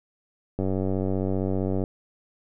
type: click train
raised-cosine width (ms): 2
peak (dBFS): -14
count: 120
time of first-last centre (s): 0.59-1.839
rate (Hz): 95.3
effects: none